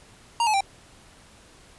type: tone with pitch steps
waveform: square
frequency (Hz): 935 / 857.4 / 786.2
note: A#5 / A5 / G5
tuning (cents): +5 / -45 / +5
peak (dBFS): -20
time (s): 0.4-0.607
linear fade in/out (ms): 2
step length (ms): 69
effects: pink hiss -52 dBFS RMS until 1.78 s + resampled to 24000 Hz